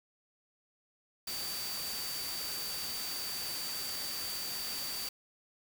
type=tone in noise; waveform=sine; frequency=4615 Hz; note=D8; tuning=31 cents flat; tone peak=-39 dBFS; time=1.27-5.09 s; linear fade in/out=5 ms; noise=white; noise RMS=-40 dBFS; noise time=1.27-5.09 s; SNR=-2 dB; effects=none